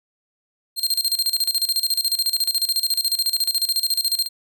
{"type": "tone with tremolo", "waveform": "sawtooth", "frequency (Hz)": 4191, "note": "C8", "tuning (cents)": 2, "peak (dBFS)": -14, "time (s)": [0.76, 4.29], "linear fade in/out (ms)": 50, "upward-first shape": "square", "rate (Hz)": 14, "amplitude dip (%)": 80, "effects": []}